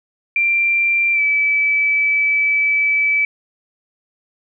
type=tone with pitch glide; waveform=sine; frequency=2365 to 2303 Hz; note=D7 to D7; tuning=+12 to -34 cents; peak=-13 dBFS; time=0.36-3.25 s; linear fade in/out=2 ms; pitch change=-46 cents; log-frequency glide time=1.13-1.21 s; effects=none